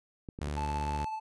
clicks, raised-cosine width 3 ms, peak -28 dBFS, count 3, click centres 0.288 / 0.389 / 0.476 s
sawtooth tone, 73.4 Hz, D2, in tune, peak -29 dBFS, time 0.41-1.05 s, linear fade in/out 5 ms
triangle tone with tremolo, 874 Hz, A5, 12 cents flat, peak -30 dBFS, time 0.56-1.2 s, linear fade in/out 20 ms, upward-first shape sine, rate 16 Hz, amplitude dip 35%
effects resampled to 24000 Hz

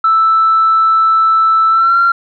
sine tone with pitch glide, 1320 to 1375.3 Hz, E6 to F6, +2 to -27 cents, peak -6 dBFS, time 0.04-2.12 s, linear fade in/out 5 ms, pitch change +71 cents, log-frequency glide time 1.69-1.99 s, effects tanh soft clip ceiling -3 dBFS

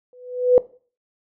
sine tone with exponential growth, 497.4 Hz, B4, 12 cents sharp, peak -6 dBFS, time 0.13-0.58 s, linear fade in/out 1 ms, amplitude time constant 97 ms, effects noise-tail reverb RT60 0.4 s tail -19 dB re dry

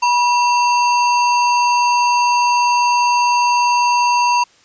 sine tone with sample-and-hold, 968 Hz, B5, 35 cents flat, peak -11 dBFS, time 0.02-4.44 s, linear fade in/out 10 ms, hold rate 3675 Hz, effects white hiss -51 dBFS RMS until 4.64 s + resampled to 16000 Hz

